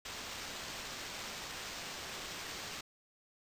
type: noise with sample-and-hold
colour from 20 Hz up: blue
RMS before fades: -44 dBFS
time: 0.05-2.81 s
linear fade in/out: 5 ms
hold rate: 11025 Hz
effects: resampled to 32000 Hz